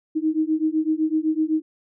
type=beating tone pair; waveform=sine; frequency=310 / 317.9 Hz; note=D#4 / D#4; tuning=-6 / +37 cents; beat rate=7.9 Hz; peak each=-22 dBFS; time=0.15-1.62 s; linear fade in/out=20 ms; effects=none